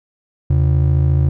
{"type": "ring-modulated tone", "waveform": "triangle", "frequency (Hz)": 108, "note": "A2", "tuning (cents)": -32, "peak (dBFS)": -6, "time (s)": [0.5, 1.29], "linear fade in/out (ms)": 5, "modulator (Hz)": 27.1, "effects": []}